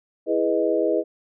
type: chord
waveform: sine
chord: E major seventh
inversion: none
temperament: equal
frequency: 329.6 / 415.3 / 493.9 / 622.3 Hz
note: E4 / G#4 / B4 / D#5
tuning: 0 / 0 / 0 / 0 cents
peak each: -24 dBFS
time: 0.26-1.04 s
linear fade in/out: 50 ms
effects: none